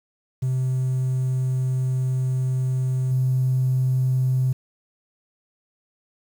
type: tone with level steps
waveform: triangle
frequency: 129.3 Hz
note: C3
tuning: 20 cents flat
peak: -17 / -14 dBFS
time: 0.42-4.53 s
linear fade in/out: 10 ms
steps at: 3.11 s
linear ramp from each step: 5 ms
effects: tanh soft clip ceiling -15 dBFS + 8-bit